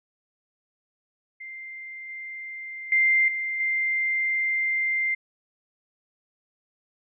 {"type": "tone with level steps", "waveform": "sine", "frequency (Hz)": 2093, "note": "C7", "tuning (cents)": 0, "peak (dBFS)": [-36, -34, -17, -26, -22], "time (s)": [1.4, 5.15], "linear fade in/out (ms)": 10, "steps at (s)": [2.09, 2.92, 3.28, 3.6], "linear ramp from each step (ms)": 2, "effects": []}